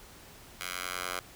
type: tone with high-pass filter sweep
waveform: 10% pulse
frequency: 90 Hz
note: F#2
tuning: 47 cents flat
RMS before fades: -37 dBFS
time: 0.61-1.19 s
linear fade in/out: 0 ms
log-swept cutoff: 1800 to 940 Hz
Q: 1
effects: pink hiss -52 dBFS RMS until 1.35 s